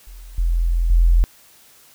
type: tone with level steps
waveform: sine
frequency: 42.4 Hz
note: E1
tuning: 50 cents sharp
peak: -35 / -15 / -10 dBFS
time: 0.07-1.24 s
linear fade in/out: 0 ms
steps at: 0.38 / 0.9 s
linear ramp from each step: 5 ms
effects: white hiss -50 dBFS RMS until 1.94 s